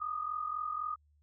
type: tone pair together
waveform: sine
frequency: 1200.6 / 1244.5 Hz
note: D6 / D#6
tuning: +38 / 0 cents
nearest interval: minor second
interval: 62 cents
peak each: -39 / -35 dBFS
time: 0-0.96 s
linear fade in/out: 20 ms
effects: added 74 Hz sine -65 dBFS peak until 1.22 s